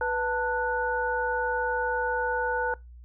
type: tone cluster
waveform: sine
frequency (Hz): 492.7 / 892 / 1473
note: B4 / A5 / F#6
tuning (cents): -4 / +23 / -8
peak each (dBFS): -29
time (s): 0.01-2.74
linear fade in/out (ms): 2
effects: noise-tail reverb RT60 0.2 s tail -22 dB re dry + added 60 Hz sine -44 dBFS peak until 3.04 s